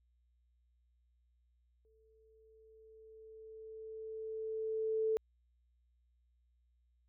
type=tone with exponential growth; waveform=sine; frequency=440 Hz; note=A4; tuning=in tune; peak=-29 dBFS; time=1.85-5.17 s; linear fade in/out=0 ms; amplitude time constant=720 ms; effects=added 60 Hz sine -70 dBFS peak until 7.08 s